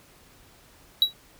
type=tone with exponential decay; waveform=triangle; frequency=3887 Hz; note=B7; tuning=28 cents flat; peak=-10 dBFS; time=1.02-1.13 s; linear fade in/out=1 ms; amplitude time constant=23 ms; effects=tanh soft clip ceiling -6 dBFS + pink hiss -55 dBFS RMS until 1.39 s

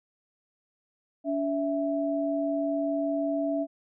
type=tone pair together; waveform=sine; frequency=285.8 / 659.3 Hz; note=D4 / E5; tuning=-47 / 0 cents; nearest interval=octave + major second; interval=1447 cents; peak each=-28 dBFS; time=1.24-3.67 s; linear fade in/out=50 ms; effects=none

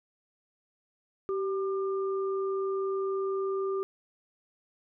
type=tone pair together; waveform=sine; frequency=386.9 / 1196 Hz; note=G4 / D6; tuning=-23 / +31 cents; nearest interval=octave + minor sixth; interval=1954 cents; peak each=-28 / -38 dBFS; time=1.29-3.83 s; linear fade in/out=0 ms; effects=none

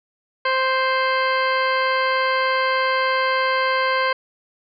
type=harmonic tone; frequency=523.3 Hz; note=C5; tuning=in tune; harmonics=1 / 2 / 3 / 4 / 5 / 6 / 8 / 9; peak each=-23 / -21 / -24 / -26 / -33 / -32 / -35 / -36 dBFS; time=0.45-4.13 s; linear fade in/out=5 ms; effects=none

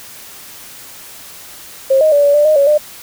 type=tone with pitch steps; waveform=sine; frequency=536 / 623 / 577 / 572 / 590 / 617 / 561 / 600 Hz; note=C5 / D#5 / D5 / D5 / D5 / D#5 / C#5 / D5; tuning=+42 / +2 / -31 / -46 / +8 / -15 / +21 / +37 cents; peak=-7 dBFS; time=1.9-2.78 s; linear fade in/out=10 ms; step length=110 ms; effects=white hiss -35 dBFS RMS until 3.02 s

